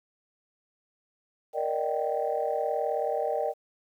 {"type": "chord", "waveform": "sine", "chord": "Eb major seventh", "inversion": "second", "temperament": "just", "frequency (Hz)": [466.7, 583.4, 622.3, 777.8], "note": ["Bb4", "D5", "Eb5", "G5"], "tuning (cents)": [2, -12, 0, -14], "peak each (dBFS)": -31, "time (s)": [1.53, 3.54], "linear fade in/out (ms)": 50, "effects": ["tanh soft clip ceiling -16 dBFS", "10-bit"]}